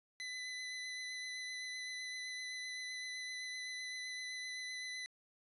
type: tone with vibrato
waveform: 25% pulse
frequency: 2007 Hz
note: B6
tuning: 27 cents sharp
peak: -38 dBFS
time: 0.2-5.06 s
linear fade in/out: 0 ms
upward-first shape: sine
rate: 7.8 Hz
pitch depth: 13 cents each way
effects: resampled to 24000 Hz